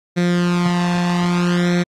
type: tone with flanger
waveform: sawtooth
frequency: 175.8 Hz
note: F3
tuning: 12 cents sharp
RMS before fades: -17 dBFS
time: 0.16-1.84 s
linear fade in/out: 20 ms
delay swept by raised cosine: 0.51 to 1.15 ms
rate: 0.62 Hz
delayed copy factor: +0.7
effects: low-pass 6000 Hz 12 dB/octave + AAC 48 kbps